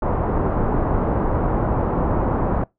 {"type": "low-pass noise", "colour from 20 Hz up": "pink", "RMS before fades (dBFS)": -20, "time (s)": [0.02, 2.64], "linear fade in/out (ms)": 5, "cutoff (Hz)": 1100, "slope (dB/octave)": 24, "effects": ["noise-tail reverb RT60 0.2 s tail -24 dB re dry"]}